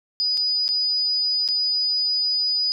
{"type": "tone with dropouts", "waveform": "sine", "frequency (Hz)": 4953, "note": "D#8", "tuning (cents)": -9, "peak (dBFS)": -19, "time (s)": [0.2, 2.72], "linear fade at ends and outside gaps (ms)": 0, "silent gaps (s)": [[0.372, 0.376], [0.68, 0.689], [1.478, 1.487]], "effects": []}